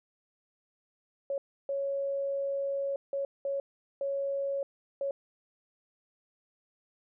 sine tone bursts at uneven times, 554.4 Hz, C#5, in tune, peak -29 dBFS, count 6, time 1.3-1.38 / 1.69-2.96 / 3.13-3.25 / 3.45-3.6 / 4.01-4.63 / 5.01-5.11 s, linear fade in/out 2 ms, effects none

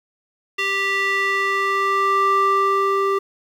square tone with band-pass filter sweep, 392.7 Hz, G4, 3 cents sharp, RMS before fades -19 dBFS, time 0.58-3.19 s, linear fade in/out 10 ms, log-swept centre 2500 to 830 Hz, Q 2.6, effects 8-bit

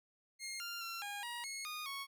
15% pulse tone with pitch steps, 2134 / 1394 / 1362 / 814 / 953 / 2175 / 1229 / 1106 Hz, C7 / F6 / F6 / G#5 / A#5 / C#7 / D#6 / C#6, +34 / -4 / -44 / -35 / +38 / -33 / -22 / -4 cents, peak -35 dBFS, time 0.39-2.07 s, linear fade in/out 50 ms, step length 210 ms, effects none

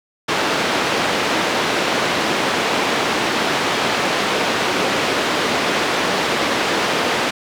pink band-pass noise, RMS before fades -19 dBFS, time 0.28-7.31 s, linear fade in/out 10 ms, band 290 to 4000 Hz, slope 12 dB/octave, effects none

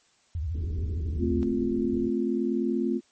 sine tone with vibrato, 79 Hz, D#2, 27 cents sharp, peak -27 dBFS, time 0.35-1.43 s, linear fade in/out 0 ms, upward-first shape sine, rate 13 Hz, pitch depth 230 cents each way
pink low-pass noise, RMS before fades -38 dBFS, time 0.54-2.1 s, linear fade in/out 10 ms, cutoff 430 Hz, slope 96 dB/octave
sine chord, F major, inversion first, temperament equal with one note detuned, 220 / 260.3 / 349.2 Hz, A3 / C4 / F4, 0 / -9 / 0 cents, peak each -28 dBFS, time 1.18-3.01 s, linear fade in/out 50 ms
effects white hiss -64 dBFS RMS until 3.11 s + MP3 32 kbps

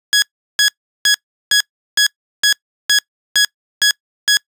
15% pulse tone bursts, 1671 Hz, G#6, 10 cents sharp, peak -3 dBFS, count 10, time 0.13-4.37 s, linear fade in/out 0 ms, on 91 ms, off 370 ms, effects noise-tail reverb RT60 0.1 s tail -25 dB re dry + resampled to 32000 Hz

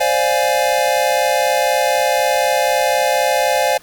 square chord, D half-diminished seventh, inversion third, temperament equal, 523.3 / 587.3 / 698.5 / 830.6 Hz, C5 / D5 / F5 / Ab5, 0 / 0 / 0 / 0 cents, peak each -20 dBFS, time 0-3.78 s, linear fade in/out 10 ms, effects pink hiss -45 dBFS RMS until 3.82 s

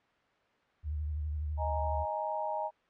sine tone with vibrato, 75.5 Hz, D2, 48 cents sharp, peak -32 dBFS, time 0.83-2.06 s, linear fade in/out 50 ms, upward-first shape triangle, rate 12 Hz, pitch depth 74 cents each way
sine chord, D# suspended fourth, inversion none, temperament equal, 622.3 / 830.6 / 932.3 Hz, D#5 / G#5 / A#5, 0 / 0 / 0 cents, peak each -36 dBFS, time 1.57-2.71 s, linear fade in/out 50 ms
effects white hiss -68 dBFS RMS until 2.89 s + low-pass 2000 Hz 12 dB/octave

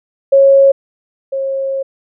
sine tone pair in turn, 548 / 540.8 Hz, C#5 / C#5, -20 / -43 cents, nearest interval unison, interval 23 cents, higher first, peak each -4 / -15 dBFS, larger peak first, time 0.32-0.72 / 1.32-1.83 s, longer second, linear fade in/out 10 ms, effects none

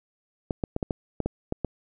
clicks, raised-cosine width 2 ms, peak -13 dBFS, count 9, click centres 0.508 / 0.638 / 0.764 / 0.828 / 0.908 / 1.203 / 1.26 / 1.524 / 1.647 s, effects none

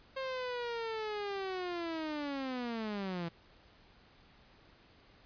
sawtooth linear sweep, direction down, 536 to 164.81 Hz, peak -32 dBFS, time 0.16-3.29 s, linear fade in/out 10 ms, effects pink hiss -62 dBFS RMS until 5.25 s + resampled to 11025 Hz

